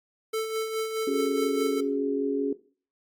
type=tone with tremolo; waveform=square; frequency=441.4 Hz; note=A4; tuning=5 cents sharp; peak=-25 dBFS; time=0.33-1.81 s; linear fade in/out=10 ms; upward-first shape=sine; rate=4.8 Hz; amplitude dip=50%
type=chord; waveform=sine; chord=C# suspended fourth; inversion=none; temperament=equal; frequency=277.2 / 370 / 415.3 Hz; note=C#4 / F#4 / G#4; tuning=0 / 0 / 0 cents; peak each=-27 / -32 / -27 dBFS; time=1.07-2.53 s; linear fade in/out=5 ms
effects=noise-tail reverb RT60 0.4 s tail -17 dB re dry + MP3 96 kbps